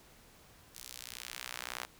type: tone with high-pass filter sweep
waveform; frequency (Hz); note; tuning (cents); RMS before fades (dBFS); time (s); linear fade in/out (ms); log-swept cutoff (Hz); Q
sawtooth; 61.74; B1; 0; -45; 0.74-1.86; 20; 5700 to 1000; 0.74
effects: pink hiss -60 dBFS RMS until 1.99 s